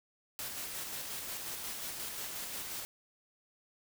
white noise with tremolo, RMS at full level -40 dBFS, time 0.39-2.85 s, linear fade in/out 0 ms, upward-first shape square, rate 5.6 Hz, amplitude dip 25%, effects none

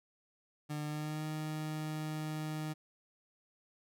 30% pulse tone with pitch glide, 150 to 154.57 Hz, D3 to D#3, +37 to -11 cents, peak -34 dBFS, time 0.69-2.74 s, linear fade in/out 20 ms, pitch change +52 cents, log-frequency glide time 0.86-1.24 s, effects none

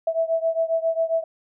sine beating tone pair, 653 / 660.4 Hz, E5 / E5, -17 / +3 cents, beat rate 7.4 Hz, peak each -22 / -24 dBFS, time 0.07-1.24 s, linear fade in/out 5 ms, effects none

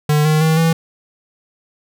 square tone with pitch steps, 150 / 154.48 / 159.1 / 163.86 Hz, D3 / D#3 / D#3 / E3, +37 / -12 / +39 / -10 cents, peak -12 dBFS, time 0.09-0.73 s, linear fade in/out 5 ms, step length 160 ms, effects none

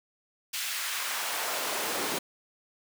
pink noise with high-pass filter sweep, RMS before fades -32 dBFS, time 0.53-2.19 s, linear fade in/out 10 ms, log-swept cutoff 2400 to 280 Hz, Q 0.98, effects none

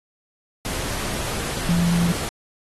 sine tone in noise, 171.7 Hz, F3, 29 cents flat, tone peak -17 dBFS, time 1.69-2.12 s, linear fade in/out 0 ms, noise pink, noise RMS -28 dBFS, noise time 0.65-2.29 s, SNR +8 dB, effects AAC 32 kbps

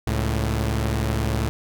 sawtooth tone pair together, 69.3 / 110 Hz, C#2 / A2, 0 / 0 cents, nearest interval minor sixth, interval 800 cents, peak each -20 dBFS, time 0.07-1.49 s, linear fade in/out 0 ms, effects none

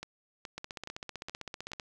two click trains, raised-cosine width 0.2 ms, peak -23 / -22 dBFS, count 5 / 20, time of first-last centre 0.03-1.718 / 0.58-1.798 s, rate 2.37 / 15.6 Hz, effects none

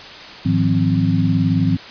sine tone cluster, 106.3 / 159.5 / 178.2 / 261.4 Hz, G#2 / D#3 / F3 / C4, +41 / +43 / +35 / -1 cents, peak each -19 dBFS, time 0.45-1.77 s, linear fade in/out 10 ms, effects white hiss -35 dBFS RMS until 1.9 s + resampled to 11025 Hz

